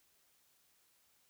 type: silence
effects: white hiss -72 dBFS RMS until 1.29 s